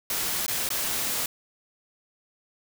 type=noise with dropouts; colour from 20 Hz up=white; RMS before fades=-28 dBFS; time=0.1-1.26 s; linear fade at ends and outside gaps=2 ms; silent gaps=0.464-0.48 / 0.69-0.703 s; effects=none